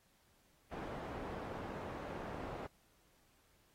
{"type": "low-pass noise", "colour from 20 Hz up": "white", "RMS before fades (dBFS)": -45, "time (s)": [0.71, 2.67], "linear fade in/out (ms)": 10, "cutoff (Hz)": 770, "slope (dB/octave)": 12, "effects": ["pink hiss -72 dBFS RMS until 3.74 s", "AAC 48 kbps"]}